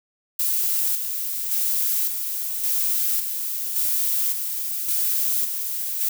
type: noise with tremolo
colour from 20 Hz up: violet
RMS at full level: -22 dBFS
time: 0.39-6.09 s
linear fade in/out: 5 ms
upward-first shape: square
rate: 0.89 Hz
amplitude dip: 45%
effects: none